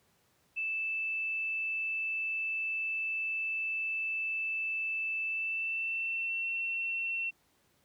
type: tone with pitch glide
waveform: sine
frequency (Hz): 2638 to 2706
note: E7 to E7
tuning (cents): +1 to +45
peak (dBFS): -31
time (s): 0.56-7.31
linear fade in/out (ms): 20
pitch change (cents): +44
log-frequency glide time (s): 5.25-6.47
effects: pink hiss -70 dBFS RMS until 7.84 s + high-pass 80 Hz 12 dB/octave